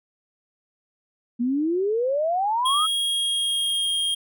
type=exponential sweep; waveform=sine; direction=up; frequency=232.3 to 1318.5 Hz; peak=-20 dBFS; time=1.39-2.87 s; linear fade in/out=20 ms
type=tone with pitch glide; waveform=square; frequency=3278 to 3233 Hz; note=G#7 to G#7; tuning=-23 to -47 cents; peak=-22 dBFS; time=2.65-4.15 s; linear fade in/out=10 ms; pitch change=-24 cents; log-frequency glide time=2.99-3.95 s
effects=none